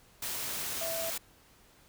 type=tone in noise; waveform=sine; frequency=659.3 Hz; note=E5; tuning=in tune; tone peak=-35 dBFS; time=0.81-1.1 s; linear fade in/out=5 ms; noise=white; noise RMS=-36 dBFS; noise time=0.22-1.18 s; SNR=-2 dB; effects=pink hiss -61 dBFS RMS until 1.88 s